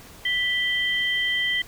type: tone pair together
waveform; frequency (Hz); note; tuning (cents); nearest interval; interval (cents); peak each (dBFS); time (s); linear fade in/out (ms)
sine; 1975.5 / 3136; B6 / G7; 0 / 0; minor sixth; 800; -23 / -25; 0.25-1.62; 5
effects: pink hiss -46 dBFS RMS until 1.67 s